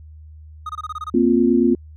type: tone bursts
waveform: triangle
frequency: 1244.5 Hz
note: D#6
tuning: in tune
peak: -23 dBFS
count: 8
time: 0.66-1.1 s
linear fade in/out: 5 ms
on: 34 ms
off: 24 ms
type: chord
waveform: sine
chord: Bb suspended second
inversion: none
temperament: just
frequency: 233.1 / 262.2 / 349.6 Hz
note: Bb3 / C4 / F4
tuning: 0 / +4 / +2 cents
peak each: -17 dBFS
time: 1.14-1.75 s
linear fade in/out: 5 ms
effects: added 77 Hz sine -38 dBFS peak until 1.96 s